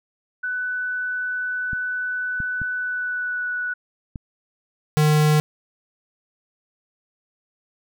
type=tone with pitch glide; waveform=sine; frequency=1495 to 1477 Hz; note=F#6 to F#6; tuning=+17 to -3 cents; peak=-23 dBFS; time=0.43-3.74 s; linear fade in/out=10 ms; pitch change=-20 cents; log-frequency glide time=2.74-3.48 s
type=clicks; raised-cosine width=5 ms; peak=-19 dBFS; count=4; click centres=1.732 / 2.403 / 2.617 / 4.158 s
type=tone; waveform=square; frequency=152 Hz; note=D#3; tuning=40 cents flat; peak=-15 dBFS; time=4.97-5.4 s; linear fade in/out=0 ms
effects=none